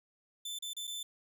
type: tone with dropouts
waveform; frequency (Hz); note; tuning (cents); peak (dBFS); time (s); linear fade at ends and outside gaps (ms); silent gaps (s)
sawtooth; 3532; A7; +6; -35; 0.45-1.03; 5; 0.588-0.623 / 0.734-0.766 / 0.871-0.875
effects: none